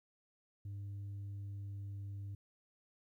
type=tone with pitch glide; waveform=sine; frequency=100.3 to 99.72 Hz; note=G2 to G2; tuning=+40 to +30 cents; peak=-39 dBFS; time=0.65-2.35 s; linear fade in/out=5 ms; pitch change=-10 cents; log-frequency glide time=0.97-1.94 s; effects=tanh soft clip ceiling -41 dBFS + 13-bit